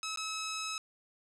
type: tone with dropouts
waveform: 10% pulse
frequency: 1290 Hz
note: E6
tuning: 38 cents flat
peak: -27 dBFS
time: 0.03-0.78 s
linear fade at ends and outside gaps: 1 ms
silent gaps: 0.16-0.173 s
effects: low-pass 9000 Hz 12 dB/octave